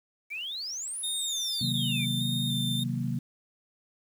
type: exponential two-way sweep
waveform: sine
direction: up then down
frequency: 2230 to 10810 to 2230 Hz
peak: -33 dBFS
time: 0.3-2.06 s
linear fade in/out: 20 ms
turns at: 1.02 s
type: tone with vibrato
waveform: 45% pulse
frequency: 3629 Hz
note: A#7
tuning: 47 cents flat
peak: -30 dBFS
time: 1.03-2.84 s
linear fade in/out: 10 ms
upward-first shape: square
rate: 1.7 Hz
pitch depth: 23 cents each way
type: chord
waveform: sine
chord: C half-diminished seventh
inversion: none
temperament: equal with one note detuned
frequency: 130.81 / 157.1 / 185 / 233.1 Hz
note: C3 / Eb3 / Gb3 / Bb3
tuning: 0 / +17 / 0 / 0 cents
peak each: -31 / -36 / -35 / -33 dBFS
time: 1.61-3.19 s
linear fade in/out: 5 ms
effects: 9-bit